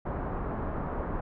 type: low-pass noise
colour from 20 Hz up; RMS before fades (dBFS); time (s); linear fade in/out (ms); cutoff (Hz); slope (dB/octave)
pink; -33; 0.05-1.21; 10; 1300; 24
effects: none